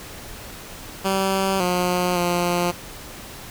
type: tone with pitch steps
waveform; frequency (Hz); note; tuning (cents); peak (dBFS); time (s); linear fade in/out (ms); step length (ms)
10% pulse; 192.8 / 179.2 / 175.4; G3 / F3 / F3; -28 / +45 / +8; -11; 1.04-2.72; 20; 560
effects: pink hiss -38 dBFS RMS until 3.5 s